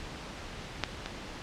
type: clicks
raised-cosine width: 0.2 ms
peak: -9 / -17 dBFS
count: 2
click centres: 0.837 / 1.06 s
effects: pink hiss -42 dBFS RMS until 1.42 s + low-pass 5000 Hz 12 dB/octave